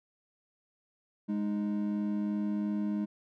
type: tone pair together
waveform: triangle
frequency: 207.1 / 310 Hz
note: G#3 / D#4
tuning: -5 / -6 cents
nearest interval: perfect fifth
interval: 699 cents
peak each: -28 / -34 dBFS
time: 1.28-3.06 s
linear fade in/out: 20 ms
effects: none